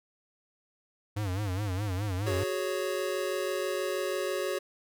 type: tone with vibrato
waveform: square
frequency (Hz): 98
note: G2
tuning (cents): 0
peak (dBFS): -30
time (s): 1.16-2.44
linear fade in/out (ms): 10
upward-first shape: sine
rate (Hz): 4.8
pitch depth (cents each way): 150
type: chord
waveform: square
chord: F# suspended second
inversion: none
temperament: just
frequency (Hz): 370 / 416.2 / 555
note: F#4 / G#4 / C#5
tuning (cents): 0 / +4 / +2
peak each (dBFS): -34 / -36 / -34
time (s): 2.26-4.59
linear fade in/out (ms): 10
effects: none